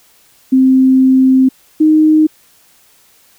sine tone pair in turn, 261.6 / 310.3 Hz, C4 / D#4, 0 / -5 cents, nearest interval minor third, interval 295 cents, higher second, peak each -5 dBFS, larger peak neither, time 0.52-1.49 / 1.8-2.27 s, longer first, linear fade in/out 10 ms, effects white hiss -49 dBFS RMS until 3.38 s

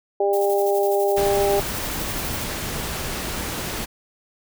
harmonic tone, 200 Hz, G3, 35 cents sharp, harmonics 2 / 3 / 4, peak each -19 / -23 / -24 dBFS, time 0.2-1.6 s, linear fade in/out 5 ms
violet noise with tremolo, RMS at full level -32 dBFS, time 0.33-2.44 s, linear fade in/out 5 ms, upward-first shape square, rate 12 Hz, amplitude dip 45%
pink noise, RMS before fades -28 dBFS, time 1.16-3.86 s, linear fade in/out 20 ms
effects none

